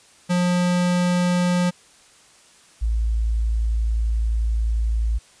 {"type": "tone pair in turn", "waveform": ["square", "sine"], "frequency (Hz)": [178, 55.71], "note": ["F3", "A1"], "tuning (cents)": [33, 22], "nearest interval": "octave + minor sixth", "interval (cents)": 2011, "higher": "first", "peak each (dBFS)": -18, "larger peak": "neither", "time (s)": [[0.29, 1.71], [2.81, 5.19]], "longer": "second", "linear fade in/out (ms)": 20, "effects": ["white hiss -52 dBFS RMS until 5.4 s", "resampled to 22050 Hz"]}